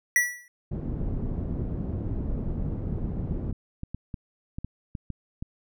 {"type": "tone with exponential decay", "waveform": "square", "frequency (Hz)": 1949, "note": "B6", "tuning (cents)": -23, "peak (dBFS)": -16, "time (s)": [0.16, 0.48], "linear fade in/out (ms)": 1, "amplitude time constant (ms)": 69}
{"type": "low-pass noise", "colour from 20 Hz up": "pink", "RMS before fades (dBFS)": -30, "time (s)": [0.71, 3.52], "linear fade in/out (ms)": 10, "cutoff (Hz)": 270, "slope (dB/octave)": 12}
{"type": "clicks", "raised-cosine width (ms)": 5, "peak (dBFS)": -21, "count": 11, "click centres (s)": [2.927, 3.311, 3.526, 3.834, 3.946, 4.142, 4.585, 4.646, 4.952, 5.103, 5.425]}
{"effects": []}